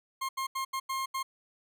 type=tone bursts at uneven times; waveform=40% pulse; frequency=1066 Hz; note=C6; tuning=32 cents sharp; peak=-30 dBFS; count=6; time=0.21-0.29 / 0.37-0.47 / 0.55-0.65 / 0.73-0.8 / 0.89-1.06 / 1.14-1.23 s; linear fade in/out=10 ms; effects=none